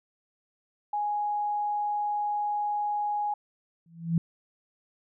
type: tone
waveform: sine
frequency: 830.6 Hz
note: G#5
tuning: in tune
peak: -26 dBFS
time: 0.93-3.34 s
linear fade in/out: 5 ms
type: tone with exponential growth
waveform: sine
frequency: 166.6 Hz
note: E3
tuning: 19 cents sharp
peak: -18 dBFS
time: 3.86-4.18 s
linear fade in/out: 2 ms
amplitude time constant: 68 ms
effects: none